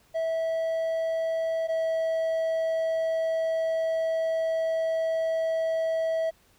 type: tone pair in turn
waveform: triangle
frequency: 652 / 649.5 Hz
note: E5 / E5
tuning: -19 / -26 cents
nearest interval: unison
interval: 7 cents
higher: first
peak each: -23 / -22 dBFS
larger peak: second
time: 0.14-1.68 / 1.68-6.31 s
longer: second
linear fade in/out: 20 ms
effects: pink hiss -62 dBFS RMS until 6.58 s